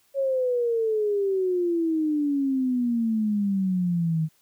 sine exponential sweep, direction down, 554.4 to 155.56 Hz, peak -21 dBFS, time 0.14-4.29 s, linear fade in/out 50 ms, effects white hiss -64 dBFS RMS until 4.41 s

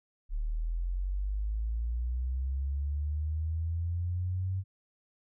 sine linear sweep, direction up, 36 to 95.7 Hz, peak -29 dBFS, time 0.29-4.64 s, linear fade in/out 50 ms, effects none

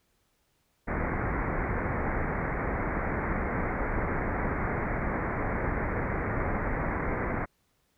pink low-pass noise, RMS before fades -30 dBFS, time 0.87-7.46 s, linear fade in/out 20 ms, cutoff 2200 Hz, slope 96 dB/octave, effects pink hiss -72 dBFS RMS until 7.97 s

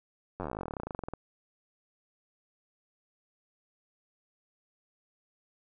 slowing click train, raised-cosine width 1 ms, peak -22 dBFS, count 30, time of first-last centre 0.4-1.136 s, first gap 10 ms, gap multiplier 1.06, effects none

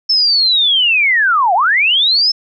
sine linear two-way sweep, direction down then up, 5320 to 674 to 5320 Hz, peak -9 dBFS, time 0.09-2.32 s, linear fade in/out 10 ms, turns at 1.54 s, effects none

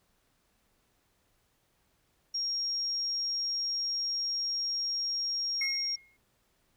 sine tone, 5580 Hz, F8, 2 cents flat, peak -29 dBFS, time 2.34-5.96 s, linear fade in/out 10 ms
sine tone with exponential decay, 2151 Hz, C7, 47 cents sharp, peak -27 dBFS, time 5.61-6.17 s, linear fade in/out 5 ms, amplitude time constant 120 ms
effects tanh soft clip ceiling -21 dBFS + pink hiss -72 dBFS RMS until 6.76 s

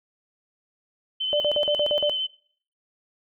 sine tone with vibrato, 3054 Hz, G7, 46 cents flat, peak -24 dBFS, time 1.2-2.27 s, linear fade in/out 10 ms, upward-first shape triangle, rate 12 Hz, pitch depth 18 cents each way
sine tone bursts, 591 Hz, D5, 11 cents sharp, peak -20 dBFS, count 7, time 1.33-2.096 s, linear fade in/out 0 ms, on 70 ms, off 46 ms
effects noise-tail reverb RT60 0.5 s tail -20 dB re dry

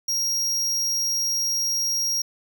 45% pulse tone, 5620 Hz, F8, 10 cents sharp, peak -22 dBFS, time 0.08-2.22 s, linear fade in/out 5 ms, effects none

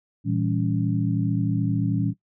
sine tone cluster, 114.3 / 163.7 / 197.1 / 279.7 Hz, A#2 / E3 / G3 / C#4, -34 / -12 / +10 / +16 cents, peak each -25 / -26 / -28 / -27 dBFS, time 0.24-2.14 s, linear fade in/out 50 ms, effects noise-tail reverb RT60 0.1 s tail -17 dB re dry

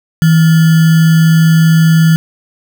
sine tone with sample-and-hold, 162.3 Hz, E3, 27 cents flat, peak -4 dBFS, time 0.22-2.16 s, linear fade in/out 0 ms, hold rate 1575 Hz, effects none

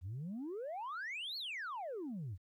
sine exponential two-way sweep, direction up then down, 82.41 to 4494 to 82.41 Hz, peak -38 dBFS, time 0.01-2.38 s, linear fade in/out 50 ms, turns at 1.37 s, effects tanh soft clip ceiling -38 dBFS + 13-bit

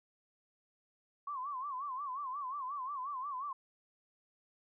sine tone with vibrato, 1087 Hz, C#6, 34 cents flat, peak -37 dBFS, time 1.27-3.53 s, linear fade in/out 5 ms, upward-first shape sine, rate 5.6 Hz, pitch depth 140 cents each way, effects none

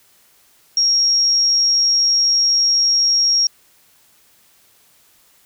sine tone, 5588 Hz, F8, in tune, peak -12 dBFS, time 0.77-3.47 s, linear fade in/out 2 ms, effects white hiss -54 dBFS RMS until 5.45 s

